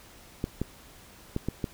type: clicks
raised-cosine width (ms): 3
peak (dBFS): -15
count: 5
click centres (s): 0.441 / 0.616 / 1.364 / 1.486 / 1.642
effects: pink hiss -52 dBFS RMS until 1.73 s